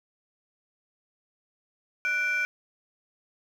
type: tone pair together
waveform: sine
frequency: 1479.8 / 2349 Hz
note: F#6 / D7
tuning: 0 / 0 cents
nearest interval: minor sixth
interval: 800 cents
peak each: -25 dBFS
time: 2.05-2.45 s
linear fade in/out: 0 ms
effects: tanh soft clip ceiling -21 dBFS + 9-bit